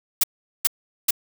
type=noise bursts; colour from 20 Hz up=blue; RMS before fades=-17 dBFS; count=3; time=0.21-1.108 s; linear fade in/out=5 ms; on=26 ms; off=410 ms; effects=none